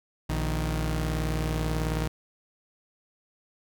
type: tone pair together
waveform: sawtooth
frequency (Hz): 58.61 / 156.2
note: A#1 / D#3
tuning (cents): +10 / +7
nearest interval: octave + perfect fourth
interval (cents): 1697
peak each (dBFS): -24 / -26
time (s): 0.29-2.08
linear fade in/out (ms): 10
effects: none